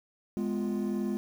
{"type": "chord", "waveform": "triangle", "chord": "F diminished", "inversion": "first", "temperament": "equal with one note detuned", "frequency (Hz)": [207.7, 249.5, 349.2], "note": ["Ab3", "Cb4", "F4"], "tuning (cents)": [0, 18, 0], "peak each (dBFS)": [-28, -32, -32], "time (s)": [0.37, 1.17], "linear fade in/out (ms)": 0, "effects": ["tanh soft clip ceiling -21 dBFS", "9-bit"]}